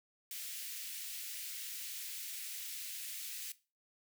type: high-pass noise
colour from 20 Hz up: white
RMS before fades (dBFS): -44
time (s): 0.31-3.52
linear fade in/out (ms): 2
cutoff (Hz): 2000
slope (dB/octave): 24
effects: noise-tail reverb RT60 0.3 s tail -17 dB re dry